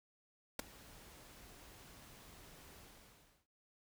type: noise with ADSR envelope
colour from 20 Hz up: pink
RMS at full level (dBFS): -35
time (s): 0.59-3.47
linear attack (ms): 4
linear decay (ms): 9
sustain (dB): -23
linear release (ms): 680
effects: none